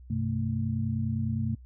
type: tone cluster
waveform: sine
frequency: 97.1 / 127 / 222.2 Hz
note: G2 / B2 / A3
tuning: -16 / +49 / +17 cents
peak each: -31 dBFS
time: 0.1-1.55 s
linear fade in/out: 5 ms
effects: noise-tail reverb RT60 0.1 s tail -24 dB re dry + added 62 Hz sine -46 dBFS peak until 1.65 s